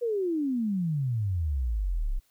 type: exponential sweep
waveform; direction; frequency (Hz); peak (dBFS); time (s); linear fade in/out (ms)
sine; down; 492.6 to 30.62; -25; 0.01-2.2; 20
effects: white hiss -68 dBFS RMS until 2.3 s